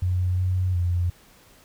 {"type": "tone with pitch steps", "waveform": "sine", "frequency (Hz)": [90.8, 92, 88], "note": ["F#2", "F#2", "F2"], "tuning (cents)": [-32, -9, 14], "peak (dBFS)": -20, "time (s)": [0.02, 1.1], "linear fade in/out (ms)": 5, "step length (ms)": 360, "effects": ["pink hiss -54 dBFS RMS until 1.64 s"]}